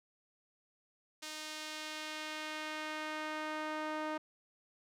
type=tone with band-pass filter sweep; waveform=sawtooth; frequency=308.6 Hz; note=D#4; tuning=14 cents flat; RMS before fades=-41 dBFS; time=1.22-4.18 s; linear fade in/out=10 ms; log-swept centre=5200 to 980 Hz; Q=0.8; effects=none